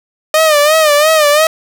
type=tone with vibrato; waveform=sawtooth; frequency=610 Hz; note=D#5; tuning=34 cents flat; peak=-3 dBFS; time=0.34-1.47 s; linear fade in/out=2 ms; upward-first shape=sine; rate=2.9 Hz; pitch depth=88 cents each way; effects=none